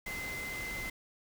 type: tone in noise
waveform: sine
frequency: 2060 Hz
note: C7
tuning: 28 cents flat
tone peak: -38 dBFS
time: 0.06-0.9 s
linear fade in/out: 5 ms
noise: pink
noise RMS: -43 dBFS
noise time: 0.06-0.9 s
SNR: +2 dB
effects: none

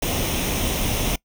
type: noise with comb filter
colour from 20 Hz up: pink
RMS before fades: -23 dBFS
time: 0.02-1.16 s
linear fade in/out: 5 ms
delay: 0.33 ms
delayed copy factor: +0.55
effects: noise-tail reverb RT60 0.1 s tail -23 dB re dry

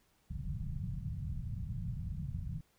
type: low-pass noise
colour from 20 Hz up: white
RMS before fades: -39 dBFS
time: 0.3-2.61 s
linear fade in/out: 5 ms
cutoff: 170 Hz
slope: 48 dB/octave
effects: pink hiss -72 dBFS RMS until 2.78 s

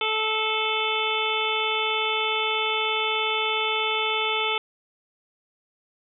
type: harmonic tone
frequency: 436.8 Hz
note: A4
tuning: 13 cents flat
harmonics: 1 / 2 / 3 / 5 / 6 / 7 / 8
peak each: -30 / -30 / -30 / -30 / -30 / -30 / -30 dBFS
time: 0.01-4.58 s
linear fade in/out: 2 ms
effects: none

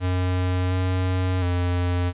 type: tone with pitch steps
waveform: square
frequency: 91.2 / 92.1 / 88.8 Hz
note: F#2 / F#2 / F2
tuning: -24 / -7 / +29 cents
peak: -21 dBFS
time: 0-2.13 s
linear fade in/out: 50 ms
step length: 710 ms
effects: resampled to 8000 Hz + 10-bit

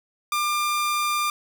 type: tone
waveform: sawtooth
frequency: 1196 Hz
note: D6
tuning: 31 cents sharp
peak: -18 dBFS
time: 0.32-1.3 s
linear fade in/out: 2 ms
effects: none

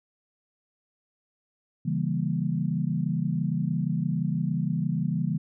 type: chord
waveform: sine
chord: C# diminished seventh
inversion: none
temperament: equal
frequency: 138.59 / 164.81 / 196 / 233.1 Hz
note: C#3 / E3 / G3 / Bb3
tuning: 0 / 0 / 0 / 0 cents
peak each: -30 / -27 / -31 / -33 dBFS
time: 1.85-5.38 s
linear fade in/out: 10 ms
effects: none

